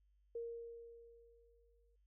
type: tone with exponential decay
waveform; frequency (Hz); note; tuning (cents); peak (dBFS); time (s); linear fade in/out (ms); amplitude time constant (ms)
sine; 466.2; A#4; 0; -40; 0.35-1.96; 5; 350
effects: added 50 Hz sine -70 dBFS peak until 2.06 s